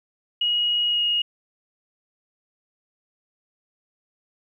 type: tone with pitch glide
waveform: sine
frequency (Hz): 2894 to 2871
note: F#7 to F7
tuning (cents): -39 to +47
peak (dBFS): -19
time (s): 0.41-1.22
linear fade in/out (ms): 5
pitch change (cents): -14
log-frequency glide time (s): 0.88-1.03
effects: 10-bit